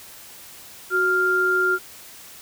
sine tone pair together, 370 / 1396.9 Hz, F#4 / F6, 0 / 0 cents, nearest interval octave + major seventh, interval 2300 cents, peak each -23 / -18 dBFS, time 0.9-1.79 s, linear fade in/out 50 ms, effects white hiss -43 dBFS RMS until 2.41 s

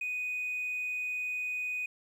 triangle tone, 2489 Hz, D#7, in tune, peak -29 dBFS, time 0.01-1.86 s, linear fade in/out 5 ms, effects tanh soft clip ceiling -28 dBFS + 11-bit

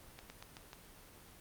slowing click train, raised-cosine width 0.2 ms, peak -30 dBFS, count 5, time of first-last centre 0.19-0.731 s, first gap 110 ms, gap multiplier 1.14, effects pink hiss -57 dBFS RMS until 1.4 s + Opus 24 kbps

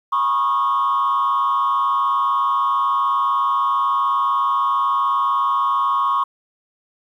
sine tone with frequency modulation, 1097 Hz, C#6, 18 cents flat, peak -14 dBFS, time 0.12-6.24 s, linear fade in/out 10 ms, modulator 119 Hz, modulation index 0.85, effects tanh soft clip ceiling -13 dBFS + 9-bit

